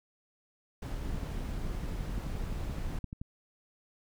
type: noise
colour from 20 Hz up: brown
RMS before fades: -36 dBFS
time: 0.82-2.99 s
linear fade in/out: 5 ms
type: click train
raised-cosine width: 5 ms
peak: -27 dBFS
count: 26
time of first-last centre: 1.06-3.215 s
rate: 11.6 Hz
effects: none